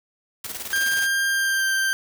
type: noise with tremolo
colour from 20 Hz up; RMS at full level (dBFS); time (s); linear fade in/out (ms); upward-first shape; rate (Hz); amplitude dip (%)
white; -31; 0.44-1.07; 5; square; 19; 55
type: tone with pitch glide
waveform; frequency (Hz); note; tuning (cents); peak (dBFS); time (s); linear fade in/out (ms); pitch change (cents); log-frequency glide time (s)
40% pulse; 1596 to 1571.3; G6 to G6; +31 to +4; -19; 0.73-1.93; 0; -27; 1.28-1.71
effects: none